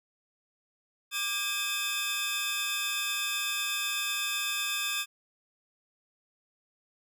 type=tone cluster; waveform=sawtooth; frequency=1184 / 1613 / 2555 / 3544 Hz; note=D6 / G6 / D#7 / A7; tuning=+14 / +49 / +45 / +12 cents; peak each=-36 / -35 / -30 / -30 dBFS; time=1.11-5.06 s; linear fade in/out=50 ms; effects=none